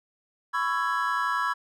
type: chord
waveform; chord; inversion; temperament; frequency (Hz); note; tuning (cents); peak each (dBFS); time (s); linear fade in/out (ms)
triangle; C# minor seventh; third; just; 997.9 / 1108.7 / 1330.5 / 1663.1; B5 / C#6 / E6 / G#6; +18 / 0 / +16 / +2; -28; 0.53-1.54; 20
effects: none